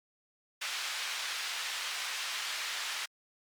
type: band-pass noise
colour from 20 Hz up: white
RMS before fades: -37 dBFS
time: 0.61-3.06 s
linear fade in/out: 10 ms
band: 1200 to 4200 Hz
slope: 12 dB/octave
effects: Opus 48 kbps